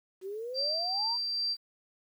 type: exponential sweep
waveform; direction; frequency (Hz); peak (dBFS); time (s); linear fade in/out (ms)
sine; up; 367.4 to 990; -35; 0.21-1.18; 50
type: tone with tremolo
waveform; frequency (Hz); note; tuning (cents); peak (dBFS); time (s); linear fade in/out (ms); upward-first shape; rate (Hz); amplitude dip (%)
sine; 4700; D8; +1; -28; 0.54-1.57; 50; sine; 2.4; 25
effects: 10-bit